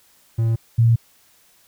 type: tone pair in turn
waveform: triangle / sine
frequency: 113.8 / 115.66 Hz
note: A#2 / A#2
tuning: -41 / -13 cents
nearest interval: unison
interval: 28 cents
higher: second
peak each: -14 / -11 dBFS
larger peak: second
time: 0.38-0.56 / 0.78-0.96 s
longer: neither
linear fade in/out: 10 ms
effects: white hiss -56 dBFS RMS until 1.67 s